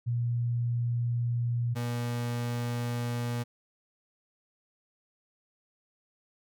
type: tone pair in turn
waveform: sine / 35% pulse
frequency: 119.3 / 119.94 Hz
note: A#2 / A#2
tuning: +41 / +50 cents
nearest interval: unison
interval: 9 cents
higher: second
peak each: -26 / -28 dBFS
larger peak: first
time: 0.06-1.75 / 1.75-3.44 s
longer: neither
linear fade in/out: 20 ms
effects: none